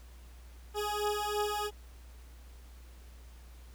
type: beating tone pair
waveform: 20% pulse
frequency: 415.3 / 418.3 Hz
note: G#4 / G#4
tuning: 0 / +12 cents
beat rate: 3 Hz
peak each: -29 dBFS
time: 0.74-1.71 s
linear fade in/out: 50 ms
effects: added 60 Hz sine -49 dBFS peak until 3.74 s + pink hiss -61 dBFS RMS until 3.74 s